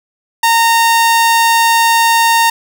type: tone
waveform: sawtooth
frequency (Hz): 920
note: A#5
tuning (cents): -23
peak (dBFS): -4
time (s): 0.43-2.5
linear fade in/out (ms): 5
effects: none